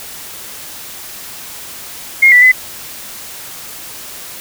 sine tone with pitch steps, 2139 / 1971 / 2019 Hz, C7 / B6 / B6, +38 / -4 / +38 cents, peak -3 dBFS, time 2.22-2.52 s, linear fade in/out 10 ms, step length 100 ms, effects white hiss -30 dBFS RMS until 4.4 s

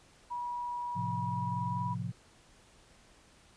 sine tone with pitch glide, 968 to 978.7 Hz, B5 to B5, -35 to -16 cents, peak -34 dBFS, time 0.3-1.95 s, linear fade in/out 20 ms, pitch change +19 cents, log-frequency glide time 1.33-1.83 s
sine chord, F major, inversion first, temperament equal, 110 / 130.81 / 174.61 Hz, A2 / C3 / F3, 0 / 0 / 0 cents, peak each -38 dBFS, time 0.95-2.12 s, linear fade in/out 20 ms
effects pink hiss -61 dBFS RMS until 3.56 s + resampled to 22050 Hz

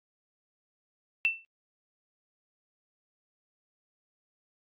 sine tone with exponential decay, 2678 Hz, E7, 27 cents sharp, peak -19 dBFS, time 1.25-1.45 s, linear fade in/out 0 ms, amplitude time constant 42 ms, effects AAC 48 kbps

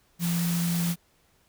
sine tone in noise, 171.2 Hz, F3, 34 cents flat, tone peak -24 dBFS, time 0.19-0.96 s, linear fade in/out 50 ms, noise white, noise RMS -34 dBFS, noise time 0.19-0.96 s, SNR +7 dB, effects pink hiss -65 dBFS RMS until 1.48 s

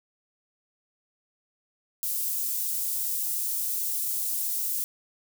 white high-pass noise, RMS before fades -29 dBFS, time 2.03-4.84 s, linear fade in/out 0 ms, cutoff 9300 Hz, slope 12 dB/octave, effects none

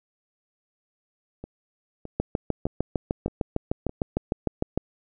two click trains, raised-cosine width 2 ms, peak -10 / -23 dBFS, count 18 / 5, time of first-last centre 2.2-4.776 / 1.44-3.894 s, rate 6.6 / 1.63 Hz, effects none

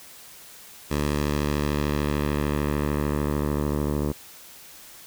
10% pulse tone with low-pass filter sweep, 73.42 Hz, D2, in tune, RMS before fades -25 dBFS, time 0.9-4.13 s, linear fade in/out 20 ms, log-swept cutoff 11000 to 780 Hz, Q 0.75, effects white hiss -46 dBFS RMS until 5.06 s

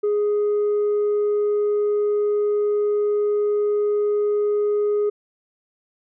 sine tone with tanh clipping, 415.3 Hz, G#4, in tune, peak -18 dBFS, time 0.03-5.1 s, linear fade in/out 10 ms, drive 1 dB, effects none

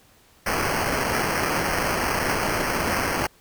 violet noise with sample-and-hold, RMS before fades -24 dBFS, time 0.46-3.27 s, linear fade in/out 5 ms, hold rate 3675 Hz, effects pink hiss -56 dBFS RMS until 3.4 s

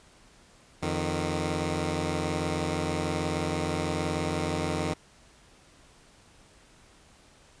10% pulse tone pair together, 86.3 / 153.77 Hz, F2 / D#3, -20 / -20 cents, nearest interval minor seventh, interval 1000 cents, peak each -22 dBFS, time 0.82-4.94 s, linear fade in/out 10 ms, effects pink hiss -57 dBFS RMS until 7.6 s + resampled to 22050 Hz

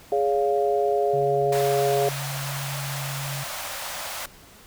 sine chord, Db major, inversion second, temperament equal with one note detuned, 415.3 / 565 / 698.5 Hz, Ab4 / Db5 / F5, 0 / +33 / 0 cents, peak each -22 / -26 / -24 dBFS, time 0.12-2.09 s, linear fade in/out 2 ms
sine tone, 138.59 Hz, C#3, in tune, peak -30 dBFS, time 1.13-3.44 s, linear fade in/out 10 ms
pink high-pass noise, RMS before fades -33 dBFS, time 1.52-4.26 s, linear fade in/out 5 ms, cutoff 540 Hz, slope 96 dB/octave
effects pink hiss -49 dBFS RMS until 4.66 s

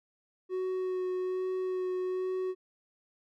triangle tone with vibrato, 370 Hz, F#4, in tune, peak -28 dBFS, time 0.49-2.55 s, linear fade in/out 50 ms, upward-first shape sine, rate 1.2 Hz, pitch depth 12 cents each way, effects none

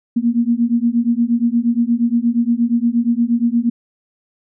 sine beating tone pair, 231.5 / 240 Hz, A#3 / B3, -12 / -49 cents, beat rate 8.5 Hz, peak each -16 dBFS, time 0.16-3.7 s, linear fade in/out 10 ms, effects none

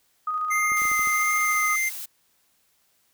sine tone with tremolo, 1244.5 Hz, D#6, in tune, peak -23 dBFS, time 0.27-1.76 s, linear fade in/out 5 ms, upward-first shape square, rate 14 Hz, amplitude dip 25%
square tone with vibrato, 2093 Hz, C7, in tune, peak -23 dBFS, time 0.5-1.9 s, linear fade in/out 20 ms, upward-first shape triangle, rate 1.5 Hz, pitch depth 12 cents each way
clicks, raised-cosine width 2 ms, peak -29 dBFS, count 6, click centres 0.719 / 0.819 / 0.854 / 0.916 / 0.994 / 1.073 s
blue noise, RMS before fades -35 dBFS, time 0.76-2.06 s, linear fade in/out 10 ms
effects white hiss -66 dBFS RMS until 3.13 s

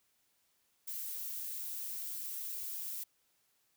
violet noise, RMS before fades -41 dBFS, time 0.87-3.04 s, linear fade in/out 10 ms, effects white hiss -75 dBFS RMS until 3.76 s

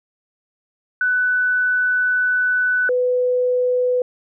sine tone pair in turn, 1494 / 498.6 Hz, F#6 / B4, +16 / +16 cents, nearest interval octave + perfect fifth, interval 1900 cents, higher first, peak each -15 dBFS, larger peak neither, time 1.01-2.89 / 2.89-4.02 s, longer first, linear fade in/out 2 ms, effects none

